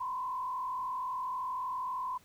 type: tone with frequency modulation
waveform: sine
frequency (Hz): 1019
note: C6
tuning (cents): -46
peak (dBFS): -33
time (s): 0-2.18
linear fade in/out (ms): 10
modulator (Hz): 43.6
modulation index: 0.96
effects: pink hiss -63 dBFS RMS until 2.24 s